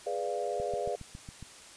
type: chord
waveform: sine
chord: G# diminished seventh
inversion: none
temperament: equal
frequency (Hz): 415.3 / 493.9 / 587.3 / 698.5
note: G#4 / B4 / D5 / F5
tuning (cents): 0 / 0 / 0 / 0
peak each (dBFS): -36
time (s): 0.06-0.96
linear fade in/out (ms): 10
type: click train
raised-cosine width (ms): 5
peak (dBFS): -31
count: 7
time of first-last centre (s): 0.6-1.426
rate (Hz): 7.26
effects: white hiss -51 dBFS RMS until 1.76 s + resampled to 22050 Hz